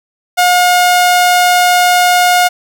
sawtooth tone, 717 Hz, F5, 45 cents sharp, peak -3 dBFS, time 0.37-2.49 s, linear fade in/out 20 ms, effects none

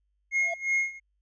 triangle tone with tremolo, 2151 Hz, C7, 47 cents sharp, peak -20 dBFS, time 0.31-1 s, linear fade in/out 50 ms, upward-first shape sine, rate 2.8 Hz, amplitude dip 90%
triangle tone with exponential growth, 677 Hz, E5, 46 cents sharp, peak -25 dBFS, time 0.36-0.54 s, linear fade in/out 5 ms, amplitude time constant 37 ms
effects added 50 Hz sine -70 dBFS peak until 1.21 s + resampled to 22050 Hz

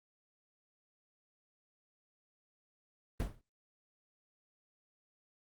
brown noise with exponential decay, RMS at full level -29 dBFS, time 3.2-3.41 s, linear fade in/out 0 ms, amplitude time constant 45 ms, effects Opus 32 kbps

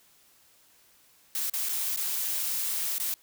blue noise with dropouts, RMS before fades -30 dBFS, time 1.35-3.14 s, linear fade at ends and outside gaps 1 ms, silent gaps 1.498-1.537 / 1.688-1.692 / 1.962-1.973 / 2.982-2.999 s, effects white hiss -61 dBFS RMS until 3.22 s

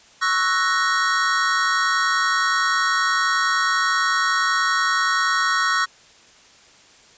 square chord, F# dominant seventh, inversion second, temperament equal, 1108.7 / 1318.5 / 1480 / 1864.7 Hz, C#6 / E6 / F#6 / A#6, 0 / 0 / 0 / 0 cents, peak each -24 dBFS, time 0.21-5.86 s, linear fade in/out 20 ms, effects white hiss -50 dBFS RMS until 7.17 s + resampled to 16000 Hz

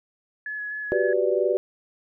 sine tone with vibrato, 1697 Hz, G#6, 37 cents sharp, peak -29 dBFS, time 0.46-1.13 s, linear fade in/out 2 ms, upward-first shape square, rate 4 Hz, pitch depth 11 cents each way
sine chord, G major seventh, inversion third, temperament equal, 370 / 392 / 493.9 / 587.3 Hz, F#4 / G4 / B4 / D5, 0 / 0 / 0 / 0 cents, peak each -25 dBFS, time 0.92-1.57 s, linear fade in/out 0 ms
effects none

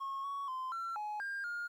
triangle tone with pitch steps, 1089 / 1117 / 1035 / 1354 / 842 / 1603 / 1418 Hz, C#6 / C#6 / C6 / E6 / G#5 / G6 / F6, -31 / +13 / -19 / +46 / +24 / +38 / +26 cents, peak -34 dBFS, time 0-1.68 s, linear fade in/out 20 ms, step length 240 ms, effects tanh soft clip ceiling -32 dBFS + 12-bit

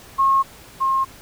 sine tone pair in turn, 1083 / 1069.9 Hz, C#6 / C6, -41 / +38 cents, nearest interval unison, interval 21 cents, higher first, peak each -13 / -16 dBFS, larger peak first, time 0.18-0.43 / 0.8-1.05 s, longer neither, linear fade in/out 20 ms, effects pink hiss -44 dBFS RMS until 1.21 s

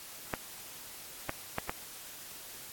clicks, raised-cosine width 0.5 ms, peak -16 dBFS, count 4, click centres 0.338 / 1.294 / 1.584 / 1.695 s, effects white hiss -47 dBFS RMS until 2.72 s + AAC 64 kbps

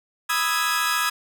sawtooth chord, E major seventh, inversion second, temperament equal, 987.8 / 1244.5 / 1318.5 / 1661.2 Hz, B5 / D#6 / E6 / G#6, 0 / 0 / 0 / 0 cents, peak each -26 / -22 / -24 / -21 dBFS, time 0.29-1.1 s, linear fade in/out 10 ms, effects none

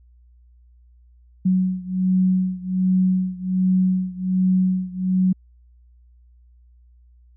sine beating tone pair, 185 / 186.3 Hz, F#3 / F#3, 0 / +12 cents, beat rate 1.3 Hz, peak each -19 / -21 dBFS, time 1.45-5.33 s, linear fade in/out 10 ms, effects added 60 Hz sine -49 dBFS peak until 7.36 s

